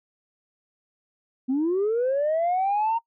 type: linear sweep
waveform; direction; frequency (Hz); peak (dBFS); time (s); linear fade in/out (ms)
sine; up; 249 to 930; -19; 1.48-2.99; 20
effects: noise-tail reverb RT60 0.1 s tail -23 dB re dry + tanh soft clip ceiling -18 dBFS